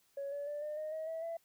sine tone with pitch steps, 558 / 572.4 / 587.1 / 602.2 / 617.7 / 633.6 / 649.9 / 666.7 Hz, C#5 / D5 / D5 / D5 / D#5 / D#5 / E5 / E5, +11 / -45 / -1 / +43 / -13 / +31 / -25 / +19 cents, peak -36 dBFS, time 0.17-1.37 s, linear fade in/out 5 ms, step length 150 ms, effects tanh soft clip ceiling -34 dBFS + white hiss -72 dBFS RMS until 1.44 s

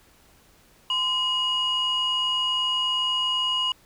sine tone pair together, 1025.5 / 2888 Hz, C6 / F#7, -35 / -43 cents, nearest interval octave + tritone, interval 1792 cents, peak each -27 / -21 dBFS, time 0.9-3.72 s, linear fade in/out 2 ms, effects tanh soft clip ceiling -18 dBFS + pink hiss -57 dBFS RMS until 3.85 s

